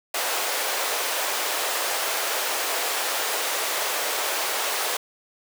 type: high-pass noise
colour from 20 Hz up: pink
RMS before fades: -26 dBFS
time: 0.14-4.97 s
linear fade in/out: 5 ms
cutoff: 480 Hz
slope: 24 dB/octave
effects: none